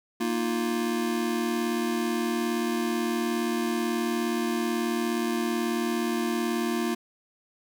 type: chord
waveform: square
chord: Bb suspended fourth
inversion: none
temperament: just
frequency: 233.1 / 310.8 / 349.6 Hz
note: Bb3 / Eb4 / F4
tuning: 0 / -2 / +2 cents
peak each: -29 / -34 / -30 dBFS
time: 0.2-6.95 s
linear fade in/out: 10 ms
effects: none